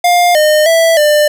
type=tone with pitch steps; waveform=square; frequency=705 / 610 / 659 / 597 Hz; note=F5 / D#5 / E5 / D5; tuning=+16 / -34 / -1 / +28 cents; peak=-7 dBFS; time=0.04-1.28 s; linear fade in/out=5 ms; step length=310 ms; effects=none